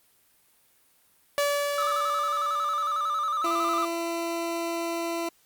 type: tone with exponential decay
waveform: sawtooth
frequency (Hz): 575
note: D5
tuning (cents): -37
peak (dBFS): -18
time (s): 1.38-4.37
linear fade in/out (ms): 0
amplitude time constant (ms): 650
type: tone with vibrato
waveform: triangle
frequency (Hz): 1244.5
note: D#6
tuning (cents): 0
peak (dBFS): -23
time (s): 1.78-3.85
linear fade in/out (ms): 2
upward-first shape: square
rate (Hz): 11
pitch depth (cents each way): 65
type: tone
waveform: 20% pulse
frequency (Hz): 336.5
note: E4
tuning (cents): +36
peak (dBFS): -23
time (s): 3.44-5.29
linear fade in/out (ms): 5
effects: white hiss -63 dBFS RMS until 5.45 s + Opus 32 kbps